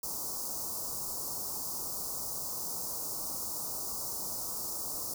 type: band-stop noise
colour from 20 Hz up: white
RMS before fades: -37 dBFS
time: 0.03-5.14 s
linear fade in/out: 5 ms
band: 1200 to 4800 Hz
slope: 48 dB/octave
effects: none